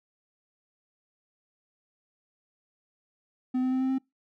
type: tone with pitch steps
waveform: triangle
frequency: 254.7 / 257.1 / 259.5 / 261.9 / 264.3 Hz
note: C4 / C4 / C4 / C4 / C4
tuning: -46 / -30 / -14 / +2 / +18 cents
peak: -22 dBFS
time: 3.54-3.985 s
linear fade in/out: 10 ms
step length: 89 ms
effects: noise-tail reverb RT60 0.2 s tail -25 dB re dry